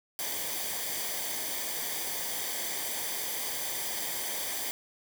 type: noise with comb filter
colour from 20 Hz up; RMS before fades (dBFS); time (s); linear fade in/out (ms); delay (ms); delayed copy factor
white; -34; 0.19-4.71; 0; 0.74; -0.65
effects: none